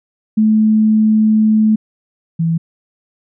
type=tone pair in turn; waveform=sine; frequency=216.7 / 164.82 Hz; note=A3 / E3; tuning=-26 / 0 cents; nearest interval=perfect fourth; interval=474 cents; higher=first; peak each=-8 / -12 dBFS; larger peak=first; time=0.37-1.76 / 2.39-2.58 s; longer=first; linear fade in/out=10 ms; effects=none

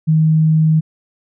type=tone; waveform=sine; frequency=157.6 Hz; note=D#3; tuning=23 cents sharp; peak=-9 dBFS; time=0.07-0.81 s; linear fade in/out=20 ms; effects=none

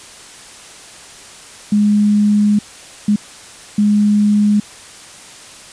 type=tone bursts at uneven times; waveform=sine; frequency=207.9 Hz; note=G#3; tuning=2 cents sharp; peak=-9 dBFS; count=3; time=1.72-2.59 / 3.08-3.16 / 3.78-4.6 s; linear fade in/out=5 ms; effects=white hiss -37 dBFS RMS until 5.72 s + resampled to 22050 Hz

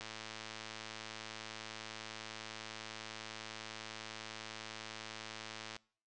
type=click train; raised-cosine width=0.2 ms; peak=-27 dBFS; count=634; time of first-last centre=0.01-5.765 s; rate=110 Hz; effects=noise-tail reverb RT60 0.5 s tail -24 dB re dry + resampled to 22050 Hz

